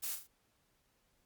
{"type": "noise with echo", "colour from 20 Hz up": "blue", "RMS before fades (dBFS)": -39, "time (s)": [0.02, 0.16], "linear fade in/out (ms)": 20, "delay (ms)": 39, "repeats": 3, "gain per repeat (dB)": -7, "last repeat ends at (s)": 0.277, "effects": ["pink hiss -75 dBFS RMS until 1.25 s", "Opus 48 kbps"]}